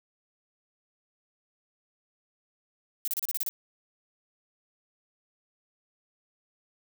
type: noise bursts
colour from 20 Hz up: violet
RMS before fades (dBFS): -30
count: 8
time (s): 3.05-3.49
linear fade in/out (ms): 0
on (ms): 27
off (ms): 32
effects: none